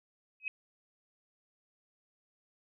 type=tone with exponential growth; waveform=sine; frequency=2538 Hz; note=D#7; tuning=34 cents sharp; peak=-28 dBFS; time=0.4-0.48 s; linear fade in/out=1 ms; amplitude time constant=17 ms; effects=none